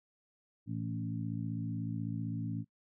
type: harmonic tone with a mistuned harmonic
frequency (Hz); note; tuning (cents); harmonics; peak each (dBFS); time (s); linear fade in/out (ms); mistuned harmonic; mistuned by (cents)
56; A1; +31; 2 / 3 / 4 / 5; -38 / -40 / -41 / -42; 0.66-2.65; 50; 2; +22
effects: noise-tail reverb RT60 0.1 s tail -23 dB re dry